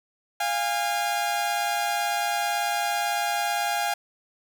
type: tone pair together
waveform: sawtooth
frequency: 698.5 / 816.5 Hz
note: F5 / G#5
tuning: 0 / -30 cents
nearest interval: minor third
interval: 270 cents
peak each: -24 / -22 dBFS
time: 0.4-3.94 s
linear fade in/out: 5 ms
effects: none